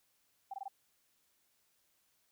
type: tone bursts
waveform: sine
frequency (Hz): 784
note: G5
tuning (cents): 0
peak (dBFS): -39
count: 4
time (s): 0.51-0.682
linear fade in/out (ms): 5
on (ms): 28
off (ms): 20
effects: white hiss -75 dBFS RMS until 2.31 s